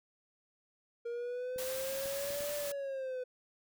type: linear two-way sweep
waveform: triangle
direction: up then down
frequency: 468.4 to 587.3 to 500 Hz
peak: -34 dBFS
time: 1.05-3.24 s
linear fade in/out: 10 ms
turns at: 2.55 s
type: clicks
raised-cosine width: 3 ms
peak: -40 dBFS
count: 4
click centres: 1.561 / 2.058 / 2.305 / 2.407 s
type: noise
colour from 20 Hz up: white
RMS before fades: -42 dBFS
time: 1.58-2.72 s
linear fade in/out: 5 ms
effects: none